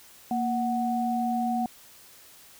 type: tone pair together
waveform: sine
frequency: 233.4 / 741 Hz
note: A#3 / F#5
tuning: +2 / +2 cents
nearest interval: octave + minor sixth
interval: 2000 cents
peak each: -27 dBFS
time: 0.31-1.66 s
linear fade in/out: 2 ms
effects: white hiss -52 dBFS RMS until 2.59 s